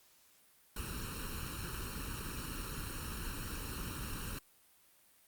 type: noise with comb filter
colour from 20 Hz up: pink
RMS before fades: -41 dBFS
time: 0.76-4.39 s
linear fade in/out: 5 ms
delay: 0.72 ms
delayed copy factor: +0.9
effects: white hiss -66 dBFS RMS until 5.27 s + Opus 48 kbps